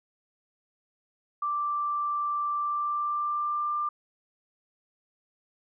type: tone with pitch glide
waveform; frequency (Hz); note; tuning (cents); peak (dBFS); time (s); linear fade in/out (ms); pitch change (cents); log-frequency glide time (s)
sine; 1174.7 to 1190.4; D6 to D6; 0 to +23; -26; 1.42-3.89; 5; +23; 2.56-3.77
effects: none